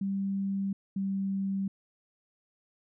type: tone pair in turn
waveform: sine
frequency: 196 / 194.76 Hz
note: G3 / G3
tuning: 0 / -11 cents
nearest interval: unison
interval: 11 cents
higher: first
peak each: -28 dBFS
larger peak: neither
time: 0.01-0.73 / 0.96-1.68 s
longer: neither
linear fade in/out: 5 ms
effects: none